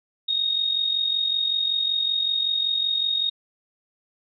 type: tone with amplitude modulation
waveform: sine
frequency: 3729 Hz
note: A#7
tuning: in tune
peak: -18 dBFS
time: 0.28-3.3 s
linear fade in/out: 10 ms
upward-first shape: sine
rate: 45.3 Hz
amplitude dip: 60%
effects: none